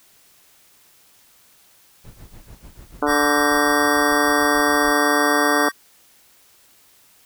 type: noise with tremolo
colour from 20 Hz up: brown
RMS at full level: -39 dBFS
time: 2.04-4.93 s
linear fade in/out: 10 ms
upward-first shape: sine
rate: 6.8 Hz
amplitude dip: 85%
type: harmonic tone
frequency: 146.8 Hz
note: D3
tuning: in tune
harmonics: 2 / 3 / 4 / 5 / 6 / 7 / 8 / 9 / 10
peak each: -22 / -24 / -25 / -26 / -27 / -27 / -28 / -29 / -29 dBFS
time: 3.02-5.69 s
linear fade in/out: 5 ms
type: chord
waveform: square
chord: G minor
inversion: second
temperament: equal with one note detuned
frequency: 1146.5 / 1568 / 1864.7 Hz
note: D6 / G6 / Bb6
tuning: -42 / 0 / 0 cents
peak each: -26 / -24 / -24 dBFS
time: 3.06-5.72 s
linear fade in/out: 50 ms
effects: white hiss -54 dBFS RMS until 7.25 s